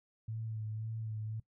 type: tone with vibrato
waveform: sine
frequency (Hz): 110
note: A2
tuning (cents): 0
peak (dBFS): -37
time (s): 0.28-1.4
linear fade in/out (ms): 5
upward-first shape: sine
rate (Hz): 1.9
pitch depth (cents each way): 32
effects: noise-tail reverb RT60 0.1 s tail -19 dB re dry